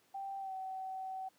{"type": "tone with pitch glide", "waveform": "sine", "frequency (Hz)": [783, 759.4], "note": ["G5", "F#5"], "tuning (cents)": [-2, 45], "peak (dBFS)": -39, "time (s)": [0.14, 1.29], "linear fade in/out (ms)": 10, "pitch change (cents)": -53, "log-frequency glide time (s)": [0.39, 0.53], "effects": ["pink hiss -70 dBFS RMS until 1.38 s", "high-pass 200 Hz 12 dB/octave"]}